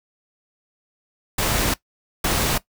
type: noise bursts at uneven times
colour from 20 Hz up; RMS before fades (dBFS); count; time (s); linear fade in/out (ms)
pink; -21; 2; 1.38-1.74 / 2.24-2.58; 5
effects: noise-tail reverb RT60 0.1 s tail -18 dB re dry